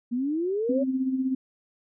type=exponential sweep; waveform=sine; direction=up; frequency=233.1 to 577 Hz; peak=-24 dBFS; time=0.11-0.84 s; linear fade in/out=20 ms
type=tone with tremolo; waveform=sine; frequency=261.6 Hz; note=C4; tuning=in tune; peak=-21 dBFS; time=0.69-1.35 s; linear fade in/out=5 ms; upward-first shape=sine; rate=16 Hz; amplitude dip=55%
effects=none